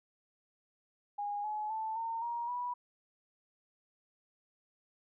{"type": "tone with pitch steps", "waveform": "sine", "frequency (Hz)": [820, 849.4, 879.9, 911.4, 944.1, 978], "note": ["G#5", "G#5", "A5", "A#5", "A#5", "B5"], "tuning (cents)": [-22, 39, 0, -39, 22, -17], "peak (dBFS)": -34, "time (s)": [1.18, 2.74], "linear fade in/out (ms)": 10, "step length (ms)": 260, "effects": []}